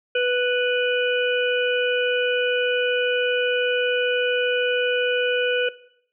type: harmonic tone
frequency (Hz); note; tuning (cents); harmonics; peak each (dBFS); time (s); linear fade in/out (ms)
493.9; B4; 0; 1 / 3 / 5 / 6; -20 / -25 / -27 / -28; 0.15-5.69; 5
effects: noise-tail reverb RT60 0.7 s tail -19 dB re dry